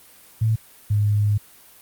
sine tone pair in turn, 111 / 103.94 Hz, A2 / G#2, +16 / +2 cents, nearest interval minor second, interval 114 cents, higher first, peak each -16 / -16 dBFS, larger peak neither, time 0.41-0.56 / 0.9-1.38 s, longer second, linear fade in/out 10 ms, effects white hiss -49 dBFS RMS until 1.81 s + Opus 32 kbps

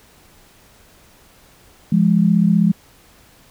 sine tone pair together, 172.01 / 207.7 Hz, F3 / G#3, -26 / 0 cents, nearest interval minor third, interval 326 cents, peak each -14 dBFS, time 1.92-2.72 s, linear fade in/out 5 ms, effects pink hiss -50 dBFS RMS until 3.5 s

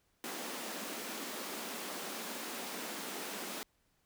pink high-pass noise, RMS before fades -42 dBFS, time 0.24-3.63 s, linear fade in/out 0 ms, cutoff 200 Hz, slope 48 dB/octave, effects pink hiss -75 dBFS RMS until 4.05 s

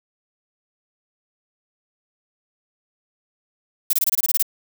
violet noise bursts, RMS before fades -18 dBFS, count 10, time 3.9-4.427 s, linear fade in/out 5 ms, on 32 ms, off 23 ms, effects none

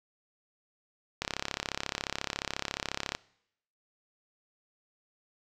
click train, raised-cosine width 0.2 ms, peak -13 dBFS, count 67, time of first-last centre 1.22-3.15 s, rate 34.2 Hz, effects noise-tail reverb RT60 0.8 s tail -23 dB re dry

